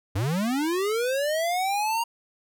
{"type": "linear sweep", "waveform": "square", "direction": "up", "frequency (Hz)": [87.31, 940], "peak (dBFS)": -24, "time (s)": [0.15, 2.04], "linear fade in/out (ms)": 10, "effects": []}